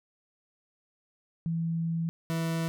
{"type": "tone pair in turn", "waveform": ["sine", "40% pulse"], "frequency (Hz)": [165.4, 164.16], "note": ["E3", "E3"], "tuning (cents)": [6, -7], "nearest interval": "unison", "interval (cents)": 13, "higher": "first", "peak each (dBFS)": -27, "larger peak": "neither", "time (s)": [[1.46, 2.09], [2.3, 2.68]], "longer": "first", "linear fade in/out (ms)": 0, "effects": []}